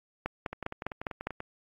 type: two click trains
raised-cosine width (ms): 0.5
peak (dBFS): -16 / -22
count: 6 / 10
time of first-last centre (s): 0.26-1.27 / 0.53-1.404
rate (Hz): 4.95 / 10.3
effects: AAC 64 kbps